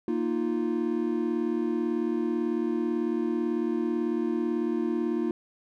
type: chord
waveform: triangle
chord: Bb suspended fourth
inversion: none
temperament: equal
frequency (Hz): 233.1 / 311.1 / 349.2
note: Bb3 / Eb4 / F4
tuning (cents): 0 / 0 / 0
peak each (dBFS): -28 / -28 / -27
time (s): 0.08-5.31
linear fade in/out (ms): 2
effects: none